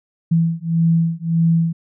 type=beating tone pair; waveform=sine; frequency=164.81 / 166.51 Hz; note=E3 / E3; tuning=0 / +18 cents; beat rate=1.7 Hz; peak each=-17 / -17 dBFS; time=0.31-1.73 s; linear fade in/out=10 ms; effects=none